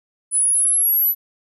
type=linear sweep; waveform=sine; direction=up; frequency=9956 to 12000 Hz; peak=-14 dBFS; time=0.31-1.15 s; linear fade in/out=50 ms; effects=none